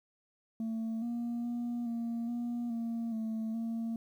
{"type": "tone with pitch steps", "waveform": "sine", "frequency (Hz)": [224.7, 236.8, 239, 232.7, 238.7, 230.8, 221.9, 228.3], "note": ["A3", "A#3", "A#3", "A#3", "A#3", "A#3", "A3", "A#3"], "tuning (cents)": [37, 27, 43, -3, 41, -17, 15, -36], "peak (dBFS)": -30, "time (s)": [0.6, 3.96], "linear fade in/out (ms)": 2, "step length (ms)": 420, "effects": ["tanh soft clip ceiling -32 dBFS", "11-bit"]}